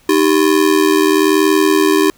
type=ring-modulated tone; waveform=square; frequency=349.7 Hz; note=F4; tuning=2 cents sharp; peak=-7 dBFS; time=0.09-2.1 s; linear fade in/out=0 ms; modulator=40.5 Hz; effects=pink hiss -50 dBFS RMS until 2.17 s